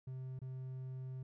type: tone with dropouts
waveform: triangle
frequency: 130 Hz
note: C3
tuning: 11 cents flat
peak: -40 dBFS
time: 0.07-1.23 s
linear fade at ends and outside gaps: 5 ms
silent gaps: 0.391-0.416 s
effects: none